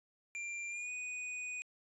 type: tone with pitch glide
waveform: square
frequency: 2376 to 2480 Hz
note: D7 to D#7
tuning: +20 to -6 cents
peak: -40 dBFS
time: 0.35-1.62 s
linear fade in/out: 0 ms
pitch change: +74 cents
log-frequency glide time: 0.69-0.91 s
effects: resampled to 24000 Hz